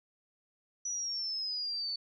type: exponential sweep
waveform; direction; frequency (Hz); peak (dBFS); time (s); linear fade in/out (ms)
sine; down; 5920 to 4461; -33; 0.85-1.96; 5
effects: 12-bit